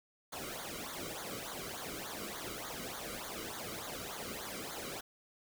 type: noise with flanger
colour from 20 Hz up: pink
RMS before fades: -43 dBFS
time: 0.32-5.01 s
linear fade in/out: 10 ms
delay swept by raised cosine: 0.37 to 1.18 ms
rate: 3.4 Hz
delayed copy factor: -0.85
effects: none